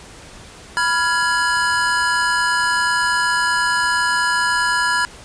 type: chord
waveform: square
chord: F diminished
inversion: second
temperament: equal with one note detuned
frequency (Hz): 987.8 / 1396.9 / 1675.7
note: Cb6 / F6 / Ab6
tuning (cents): 0 / 0 / +15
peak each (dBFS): -21 / -22 / -20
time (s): 0.77-5.05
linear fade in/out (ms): 0
effects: pink hiss -40 dBFS RMS until 5.24 s + resampled to 22050 Hz